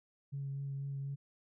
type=tone with vibrato; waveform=sine; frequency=138.59 Hz; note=C#3; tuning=in tune; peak=-36 dBFS; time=0.32-1.16 s; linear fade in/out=20 ms; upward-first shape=triangle; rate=4.1 Hz; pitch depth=16 cents each way; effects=tanh soft clip ceiling -32 dBFS